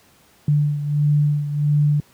sine beating tone pair, 147 / 148.5 Hz, D3 / D3, +2 / +20 cents, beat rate 1.5 Hz, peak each -16 / -22 dBFS, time 0.48-2 s, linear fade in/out 2 ms, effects pink hiss -54 dBFS RMS until 2.13 s + high-pass 80 Hz 12 dB/octave

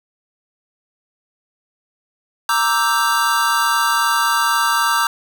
square chord, E half-diminished seventh, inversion second, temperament equal, 932.3 / 1174.7 / 1318.5 / 1568 Hz, Bb5 / D6 / E6 / G6, 0 / 0 / 0 / 0 cents, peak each -21 dBFS, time 2.49-5.07 s, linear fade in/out 2 ms, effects none

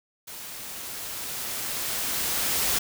white noise with level ramp, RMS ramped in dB -40 to -24 dBFS, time 0.27-2.79 s, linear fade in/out 10 ms, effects none

